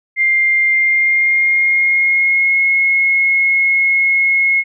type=tone with pitch glide; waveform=sine; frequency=2100 to 2168 Hz; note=C7 to C#7; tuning=+6 to -39 cents; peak=-10 dBFS; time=0.16-4.64 s; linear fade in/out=50 ms; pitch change=+55 cents; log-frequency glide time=0.66-2.61 s; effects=none